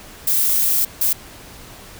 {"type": "noise bursts at uneven times", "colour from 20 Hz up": "violet", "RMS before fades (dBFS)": -17, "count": 2, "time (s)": [[0.27, 0.85], [1.01, 1.13]], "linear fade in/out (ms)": 5, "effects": ["pink hiss -40 dBFS RMS until 1.99 s"]}